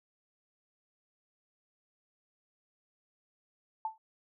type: tone with exponential decay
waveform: sine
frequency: 881 Hz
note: A5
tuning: 2 cents sharp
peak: -28 dBFS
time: 3.85-3.98 s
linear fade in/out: 2 ms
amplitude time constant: 28 ms
effects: none